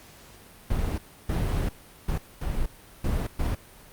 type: noise bursts at uneven times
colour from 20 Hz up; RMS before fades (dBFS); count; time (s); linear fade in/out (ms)
brown; -26; 6; 0.7-0.98 / 1.29-1.69 / 2.08-2.18 / 2.41-2.66 / 3.04-3.27 / 3.39-3.55; 5
effects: pink hiss -50 dBFS RMS until 3.92 s + Opus 48 kbps